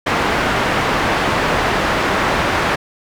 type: low-pass noise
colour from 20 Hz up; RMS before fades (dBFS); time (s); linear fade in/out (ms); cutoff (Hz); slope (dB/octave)
white; -17; 0.06-2.76; 10; 1600; 12
effects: none